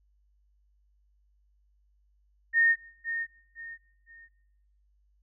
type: tone with echo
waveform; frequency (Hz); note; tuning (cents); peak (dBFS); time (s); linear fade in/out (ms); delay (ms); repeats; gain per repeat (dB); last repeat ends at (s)
sine; 1838; A#6; -25; -19; 2.53-2.76; 50; 510; 3; -10; 4.29
effects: noise-tail reverb RT60 0.9 s tail -22 dB re dry + added 50 Hz sine -64 dBFS peak until 5.22 s